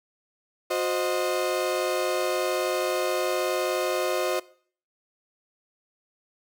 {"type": "chord", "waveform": "35% pulse", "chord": "C diminished", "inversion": "second", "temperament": "equal with one note detuned", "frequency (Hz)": [363, 523.3, 622.3], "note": ["Gb4", "C5", "Eb5"], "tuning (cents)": [-33, 0, 0], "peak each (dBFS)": -27, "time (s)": [0.7, 4.4], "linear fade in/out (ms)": 10, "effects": ["noise-tail reverb RT60 0.5 s tail -20 dB re dry"]}